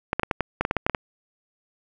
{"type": "clicks", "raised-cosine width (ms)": 0.5, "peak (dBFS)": -7, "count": 12, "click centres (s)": [0.131, 0.196, 0.233, 0.312, 0.407, 0.61, 0.651, 0.711, 0.767, 0.865, 0.897, 0.948], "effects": []}